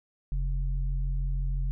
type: tone pair together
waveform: sine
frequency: 43.06 / 136.7 Hz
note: F1 / C#3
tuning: -24 / -24 cents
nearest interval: octave + minor sixth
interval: 2000 cents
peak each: -26 / -35 dBFS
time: 0.32-1.71 s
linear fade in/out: 0 ms
effects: none